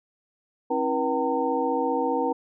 sine tone cluster, 269.5 / 324.5 / 482 / 767 / 910 Hz, C#4 / E4 / B4 / G5 / A#5, -49 / -27 / -42 / -38 / -42 cents, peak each -29 / -31 / -26 / -30 / -28 dBFS, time 0.7-2.33 s, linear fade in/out 10 ms, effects none

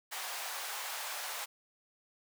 pink high-pass noise, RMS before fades -40 dBFS, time 0.11-1.46 s, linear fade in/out 20 ms, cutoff 690 Hz, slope 24 dB/octave, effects none

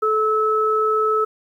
sine tone pair together, 433.8 / 1300 Hz, A4 / E6, -25 / -24 cents, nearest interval octave + perfect fifth, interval 1901 cents, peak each -19 / -18 dBFS, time 0.02-1.25 s, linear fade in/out 10 ms, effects 9-bit

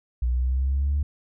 sine exponential sweep, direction up, 59.8 to 73.42 Hz, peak -19 dBFS, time 0.22-1.03 s, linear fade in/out 5 ms, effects tanh soft clip ceiling -17 dBFS

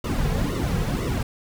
brown noise with flanger, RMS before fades -24 dBFS, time 0.04-1.23 s, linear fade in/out 5 ms, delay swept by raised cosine 1.2 to 3.4 ms, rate 2 Hz, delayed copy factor -0.9, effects none

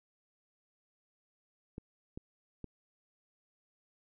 clicks, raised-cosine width 3 ms, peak -29 dBFS, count 3, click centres 1.781 / 2.175 / 2.643 s, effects none

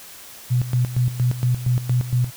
sine tone with tremolo, 123.8 Hz, B2, 5 cents sharp, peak -15 dBFS, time 0.5-2.31 s, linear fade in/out 20 ms, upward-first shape square, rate 4.3 Hz, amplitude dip 75%, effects white hiss -41 dBFS RMS until 2.36 s

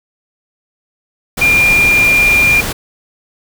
sine tone in noise, 2400 Hz, D7, 37 cents sharp, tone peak -7 dBFS, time 1.41-2.61 s, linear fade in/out 10 ms, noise pink, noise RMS -19 dBFS, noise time 1.37-2.73 s, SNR +9 dB, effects none

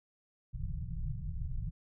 pink low-pass noise, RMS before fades -37 dBFS, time 0.53-1.71 s, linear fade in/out 20 ms, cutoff 170 Hz, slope 96 dB/octave, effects none

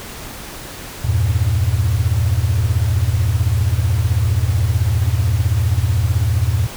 sine chord, E diminished, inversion none, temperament equal, 82.41 / 98 / 116.54 Hz, E2 / G2 / Bb2, 0 / 0 / 0 cents, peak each -17 dBFS, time 1.04-6.67 s, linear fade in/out 10 ms, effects tanh soft clip ceiling -6 dBFS + pink hiss -32 dBFS RMS until 6.76 s

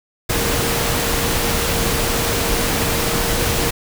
sine tone in noise, 466.2 Hz, A#4, in tune, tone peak -27 dBFS, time 0.29-3.71 s, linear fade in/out 10 ms, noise pink, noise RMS -19 dBFS, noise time 0.29-3.71 s, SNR -11 dB, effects none

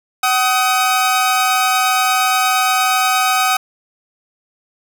sawtooth tone pair together, 756.5 / 1258 Hz, F#5 / D#6, +38 / +19 cents, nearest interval major sixth, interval 881 cents, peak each -12 dBFS, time 0.23-3.57 s, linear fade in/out 5 ms, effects none

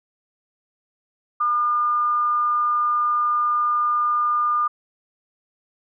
sine tone with amplitude modulation, 1208 Hz, D6, 48 cents sharp, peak -16 dBFS, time 1.4-4.68 s, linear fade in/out 10 ms, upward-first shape sine, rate 234 Hz, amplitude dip 30%, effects none

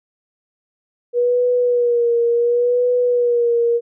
sine tone with vibrato, 481.2 Hz, B4, 45 cents flat, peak -13 dBFS, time 1.13-3.81 s, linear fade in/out 50 ms, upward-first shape sine, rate 0.7 Hz, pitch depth 42 cents each way, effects none

